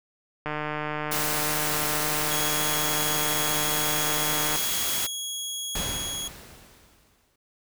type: click train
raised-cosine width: 0.5 ms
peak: -15 dBFS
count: 620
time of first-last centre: 0.46-4.559 s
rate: 151 Hz
type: noise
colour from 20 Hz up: white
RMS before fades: -28 dBFS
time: 1.11-5.07 s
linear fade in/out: 10 ms
type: tone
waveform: 20% pulse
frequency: 3322 Hz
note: G#7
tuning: in tune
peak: -25 dBFS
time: 2.31-6.28 s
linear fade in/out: 5 ms
type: noise with exponential decay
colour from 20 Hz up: pink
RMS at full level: -29 dBFS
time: 5.75-7.36 s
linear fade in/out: 5 ms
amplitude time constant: 350 ms
effects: none